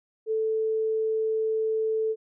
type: tone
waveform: sine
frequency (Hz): 440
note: A4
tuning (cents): 0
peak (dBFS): -23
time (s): 0.26-2.16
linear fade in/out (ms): 50
effects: none